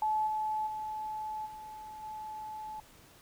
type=tone with level steps; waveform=sine; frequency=862 Hz; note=A5; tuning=36 cents flat; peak=-27 / -30 / -35 / -43 / -39 dBFS; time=0.02-2.8 s; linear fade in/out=2 ms; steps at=0.26 / 0.66 / 1.45 / 2.02 s; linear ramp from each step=20 ms; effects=pink hiss -58 dBFS RMS until 3.21 s